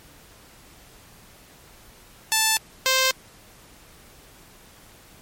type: tone pair in turn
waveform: 5% pulse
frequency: 880 / 523.3 Hz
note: A5 / C5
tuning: 0 / 0 cents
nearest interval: major sixth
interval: 900 cents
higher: first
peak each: -6 dBFS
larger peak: neither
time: 2.32-2.57 / 2.86-3.11 s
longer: neither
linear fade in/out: 0 ms
effects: pink hiss -50 dBFS RMS until 5.21 s + MP3 64 kbps